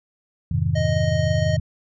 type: chord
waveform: sine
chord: F minor seventh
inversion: none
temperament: just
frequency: 87.31 / 104.77 / 130.96 / 157.15 Hz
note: F2 / Ab2 / C3 / Eb3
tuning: 0 / +16 / +2 / +18 cents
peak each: -24 dBFS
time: 0.51-1.6 s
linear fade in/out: 5 ms
type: tone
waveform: square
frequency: 622.3 Hz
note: D#5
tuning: in tune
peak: -24 dBFS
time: 0.75-1.57 s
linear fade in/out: 10 ms
effects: resampled to 16000 Hz